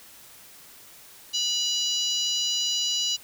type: harmonic tone with a mistuned harmonic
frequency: 974 Hz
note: B5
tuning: 24 cents flat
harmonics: 3 / 4 / 5 / 6 / 7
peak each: -27 / -29 / -31 / -33 / -34 dBFS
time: 1.33-3.17 s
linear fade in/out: 20 ms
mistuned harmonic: 4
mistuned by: +33 cents
effects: white hiss -49 dBFS RMS until 3.23 s